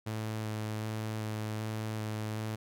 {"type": "tone with vibrato", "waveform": "sawtooth", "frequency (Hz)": 108.7, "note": "A2", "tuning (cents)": -21, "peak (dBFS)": -30, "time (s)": [0.06, 2.56], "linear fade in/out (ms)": 10, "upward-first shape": "square", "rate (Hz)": 1.3, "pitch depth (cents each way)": 10, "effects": []}